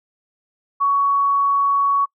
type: tone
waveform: sine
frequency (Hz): 1120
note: C#6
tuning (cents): +18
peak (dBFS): -14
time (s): 0.8-2.06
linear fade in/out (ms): 20
effects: noise-tail reverb RT60 0.1 s tail -26 dB re dry